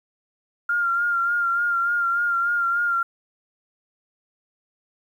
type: tone with vibrato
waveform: sine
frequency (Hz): 1396.9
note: F6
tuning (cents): 0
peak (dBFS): -19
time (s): 0.69-3.03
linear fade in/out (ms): 5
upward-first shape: sine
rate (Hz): 3.4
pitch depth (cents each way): 33
effects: 9-bit